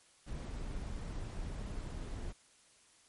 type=noise; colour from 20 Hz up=brown; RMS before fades=-41 dBFS; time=0.26-2.33 s; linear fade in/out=20 ms; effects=white hiss -65 dBFS RMS until 3.08 s + MP3 48 kbps